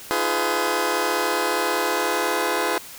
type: chord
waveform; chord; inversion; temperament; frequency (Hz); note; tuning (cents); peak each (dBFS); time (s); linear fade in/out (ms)
15% pulse; F half-diminished seventh; third; just; 314.3 / 349.2 / 419.1 / 502.9; Eb4 / F4 / Ab4 / Cb5; +18 / 0 / +16 / +31; -24 / -20 / -19 / -19; 0.11-2.78; 0
effects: white hiss -40 dBFS RMS until 2.98 s